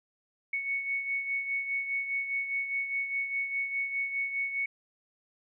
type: beating tone pair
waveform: sine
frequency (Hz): 2217 / 2221.9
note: C#7 / C#7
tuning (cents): 0 / +3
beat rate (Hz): 4.9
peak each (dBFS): -30 / -38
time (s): 0.53-4.66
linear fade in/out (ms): 5
effects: none